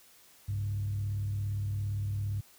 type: tone with frequency modulation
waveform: sine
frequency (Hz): 100.8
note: G2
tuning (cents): +49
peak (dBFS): -29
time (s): 0.48-2.41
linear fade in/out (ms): 10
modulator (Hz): 37.5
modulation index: 0.43
effects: tanh soft clip ceiling -25 dBFS + white hiss -59 dBFS RMS until 2.58 s